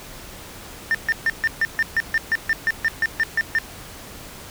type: tone bursts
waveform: sine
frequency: 1800 Hz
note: A6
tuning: 39 cents sharp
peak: -13 dBFS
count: 16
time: 0.91-3.586 s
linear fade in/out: 0 ms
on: 36 ms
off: 140 ms
effects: tanh soft clip ceiling -15 dBFS + pink hiss -39 dBFS RMS until 4.5 s